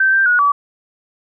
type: tone with pitch steps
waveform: sine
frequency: 1553 / 1573 / 1455 / 1146 Hz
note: G6 / G6 / F#6 / D6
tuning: -17 / +6 / -29 / -43 cents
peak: -10 dBFS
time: 0-0.52 s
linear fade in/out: 5 ms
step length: 130 ms
effects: none